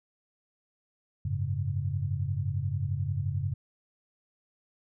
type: chord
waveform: sine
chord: F# suspended second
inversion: none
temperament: equal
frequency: 92.5 / 103.83 / 138.59 Hz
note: F#2 / G#2 / C#3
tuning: 0 / 0 / 0 cents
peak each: -32 dBFS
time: 1.25-3.54 s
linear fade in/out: 5 ms
effects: none